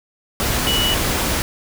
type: tone in noise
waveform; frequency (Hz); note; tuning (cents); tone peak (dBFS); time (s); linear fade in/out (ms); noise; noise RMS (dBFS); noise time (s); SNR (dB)
sine; 2944; F#7; -9; -18; 0.67-0.94; 0; pink; -20; 0.4-1.42; -1
effects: none